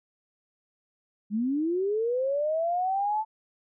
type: linear sweep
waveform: sine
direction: up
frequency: 198.9 to 883 Hz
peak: -24 dBFS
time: 1.3-3.25 s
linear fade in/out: 50 ms
effects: none